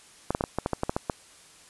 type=clicks; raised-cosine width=1 ms; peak=-11 dBFS; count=11; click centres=0.306 / 0.349 / 0.409 / 0.439 / 0.586 / 0.661 / 0.733 / 0.834 / 0.895 / 0.965 / 1.098 s; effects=white hiss -53 dBFS RMS until 1.69 s + resampled to 24000 Hz